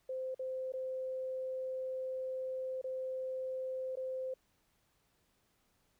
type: tone with dropouts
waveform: sine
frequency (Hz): 519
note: C5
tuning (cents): -14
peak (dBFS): -36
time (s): 0.09-4.34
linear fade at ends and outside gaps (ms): 5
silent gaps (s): 0.346-0.393 / 0.722-0.736 / 2.815-2.841 / 3.956-3.97
effects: pink hiss -75 dBFS RMS until 5.99 s